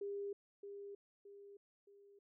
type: tone with echo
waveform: sine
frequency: 402.3 Hz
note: G4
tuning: 45 cents sharp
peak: -40 dBFS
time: 0.01-0.33 s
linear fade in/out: 5 ms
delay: 620 ms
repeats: 3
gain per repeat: -7 dB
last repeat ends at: 2.19 s
effects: none